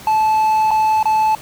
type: tone with dropouts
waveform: triangle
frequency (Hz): 870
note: A5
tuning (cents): -20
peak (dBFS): -10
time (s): 0.07-1.35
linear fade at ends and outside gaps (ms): 2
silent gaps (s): 0.708-0.713 / 1.029-1.055
effects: pink hiss -37 dBFS RMS until 1.41 s + high-pass 60 Hz 12 dB/octave